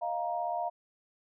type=chord; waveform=sine; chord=Eb suspended second; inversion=none; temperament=equal with one note detuned; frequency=622.3 / 698.5 / 939.4 Hz; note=Eb5 / F5 / Bb5; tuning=0 / 0 / +13 cents; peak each=-38 / -32 / -36 dBFS; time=0.01-0.7 s; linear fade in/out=20 ms; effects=none